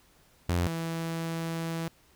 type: tone pair in turn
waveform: sawtooth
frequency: 87.31 / 164.82 Hz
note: F2 / E3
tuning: 0 / 0 cents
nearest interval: major seventh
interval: 1100 cents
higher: second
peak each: -21 / -27 dBFS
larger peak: first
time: 0.49-0.67 / 0.67-1.88 s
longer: second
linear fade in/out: 0 ms
effects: pink hiss -62 dBFS RMS until 2.15 s